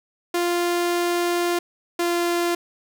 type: tone pair in turn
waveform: sawtooth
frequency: 348.5 / 345.7 Hz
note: F4 / F4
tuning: -4 / -18 cents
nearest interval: unison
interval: 14 cents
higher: first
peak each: -16 dBFS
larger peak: neither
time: 0.34-1.59 / 1.99-2.55 s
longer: first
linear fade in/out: 5 ms
effects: none